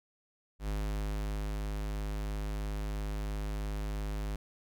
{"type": "tone with ADSR envelope", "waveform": "square", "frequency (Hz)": 51.5, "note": "G#1", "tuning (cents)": -14, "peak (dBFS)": -32, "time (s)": [0.59, 4.36], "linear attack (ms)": 92, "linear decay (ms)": 930, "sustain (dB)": -2, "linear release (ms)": 4, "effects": []}